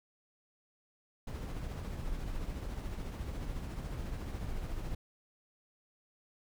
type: noise with tremolo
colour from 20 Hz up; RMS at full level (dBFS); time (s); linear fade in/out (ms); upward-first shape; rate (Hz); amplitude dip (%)
brown; -37; 1.27-4.95; 5; triangle; 14; 40
effects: none